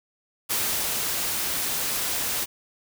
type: noise with ADSR envelope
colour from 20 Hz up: white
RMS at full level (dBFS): -25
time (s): 0.49-2.46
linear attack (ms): 20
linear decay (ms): 400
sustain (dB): -2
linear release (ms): 29
effects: none